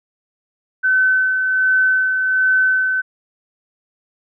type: tone with tremolo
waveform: sine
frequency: 1521 Hz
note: F#6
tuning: 47 cents sharp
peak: -11 dBFS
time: 0.83-3.02 s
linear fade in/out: 20 ms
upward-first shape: sine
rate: 1.3 Hz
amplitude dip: 40%
effects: none